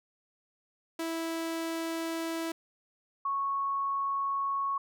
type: tone pair in turn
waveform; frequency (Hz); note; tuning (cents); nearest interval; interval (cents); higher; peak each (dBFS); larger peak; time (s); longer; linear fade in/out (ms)
sawtooth / sine; 328.5 / 1104.9; E4 / C#6; -6 / -6; octave + major sixth; 2100; second; -28; neither; 0.99-2.52 / 3.25-4.78; neither; 5
effects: none